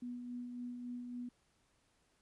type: tone with tremolo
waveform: sine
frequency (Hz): 244.5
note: B3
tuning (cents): -17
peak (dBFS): -40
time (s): 0.02-1.29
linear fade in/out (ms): 5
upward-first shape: sine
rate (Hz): 3.6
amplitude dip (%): 35
effects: pink hiss -75 dBFS RMS until 2.21 s + resampled to 24000 Hz